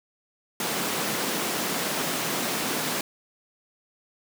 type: high-pass noise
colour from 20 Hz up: pink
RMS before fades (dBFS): -28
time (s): 0.6-3.01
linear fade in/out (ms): 2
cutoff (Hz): 170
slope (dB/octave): 24
effects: none